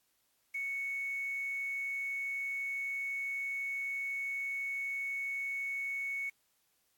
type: tone with quantisation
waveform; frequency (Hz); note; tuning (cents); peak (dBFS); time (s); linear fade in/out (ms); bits
sine; 2217; C#7; 0; -34; 0.54-6.3; 10; 9
effects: white hiss -75 dBFS RMS until 6.97 s + AAC 64 kbps